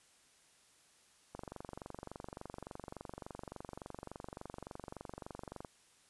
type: click train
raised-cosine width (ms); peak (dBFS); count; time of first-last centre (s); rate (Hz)
1; -30; 102; 1.35-5.648; 23.5
effects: white hiss -67 dBFS RMS until 6.09 s + resampled to 24000 Hz